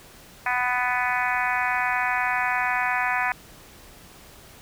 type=harmonic tone; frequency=248.4 Hz; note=B3; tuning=10 cents sharp; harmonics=3 / 4 / 5 / 6 / 7 / 8 / 9 / 10; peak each=-28 / -28 / -33 / -30 / -28 / -31 / -32 / -33 dBFS; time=0.46-3.32 s; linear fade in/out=2 ms; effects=pink hiss -48 dBFS RMS until 4.61 s

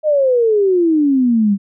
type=exponential sweep; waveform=sine; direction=down; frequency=627 to 193.4 Hz; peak=-10 dBFS; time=0.03-1.58 s; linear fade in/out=50 ms; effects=none

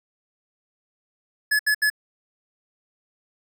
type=tone bursts; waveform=square; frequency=1708 Hz; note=G#6; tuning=48 cents sharp; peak=-18 dBFS; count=3; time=1.51-1.901 s; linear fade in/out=10 ms; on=83 ms; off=71 ms; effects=none

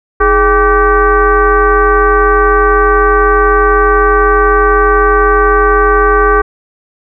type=tone with frequency modulation; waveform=sine; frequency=790 Hz; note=G5; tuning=13 cents sharp; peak=-5 dBFS; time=0.2-6.42 s; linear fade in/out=10 ms; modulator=372 Hz; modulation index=2; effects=none

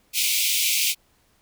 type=high-pass noise; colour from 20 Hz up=pink; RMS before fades=-22 dBFS; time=0.13-0.95 s; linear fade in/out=50 ms; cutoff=2200 Hz; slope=96 dB/octave; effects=pink hiss -63 dBFS RMS until 1.41 s

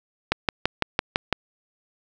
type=click train; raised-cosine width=0.3 ms; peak=-3 dBFS; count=7; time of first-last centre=0.32-1.327 s; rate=5.96 Hz; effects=none

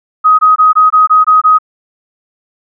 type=tone bursts; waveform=sine; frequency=1258 Hz; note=D#6; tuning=19 cents sharp; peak=-3 dBFS; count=8; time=0.24-1.587 s; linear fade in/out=20 ms; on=150 ms; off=21 ms; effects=none

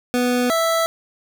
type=tone pair in turn; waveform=25% pulse; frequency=246.9 / 659.1 Hz; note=B3 / E5; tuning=0 / 0 cents; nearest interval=octave + perfect fourth; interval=1700 cents; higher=second; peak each=-13 dBFS; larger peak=neither; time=0.14-0.5 / 0.5-0.86 s; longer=neither; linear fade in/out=0 ms; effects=none

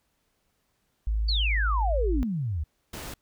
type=tone; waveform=sine; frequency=53.7 Hz; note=A1; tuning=41 cents flat; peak=-23 dBFS; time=1.07-2.23 s; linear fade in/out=0 ms
type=exponential sweep; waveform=sine; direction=down; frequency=4619 to 68.8 Hz; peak=-26 dBFS; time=1.28-2.64 s; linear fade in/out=10 ms
type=noise; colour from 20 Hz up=pink; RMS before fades=-38 dBFS; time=2.93-3.14 s; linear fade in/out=5 ms
effects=pink hiss -73 dBFS RMS until 3.21 s

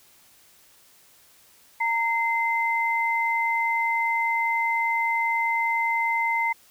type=tone pair together; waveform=sine; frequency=922.5 / 2071 Hz; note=A#5 / C7; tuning=-18 / -18 cents; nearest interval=octave + major second; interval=1400 cents; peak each=-24 / -24 dBFS; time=1.8-6.53 s; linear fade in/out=10 ms; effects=white hiss -56 dBFS RMS until 6.7 s

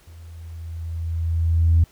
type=tone with level ramp; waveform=sine; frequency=82.7 Hz; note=E2; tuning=6 cents sharp; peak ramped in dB=-40 to -10 dBFS; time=0.07-1.84 s; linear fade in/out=5 ms; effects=tanh soft clip ceiling -8 dBFS + pink hiss -55 dBFS RMS until 1.91 s

